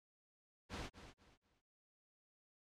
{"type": "noise with echo", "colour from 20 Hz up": "pink", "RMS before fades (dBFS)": -45, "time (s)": [0.69, 0.9], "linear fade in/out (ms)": 50, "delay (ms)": 240, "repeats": 3, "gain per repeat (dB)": -11, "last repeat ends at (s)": 1.62, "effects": ["low-pass 5000 Hz 12 dB/octave", "MP3 96 kbps"]}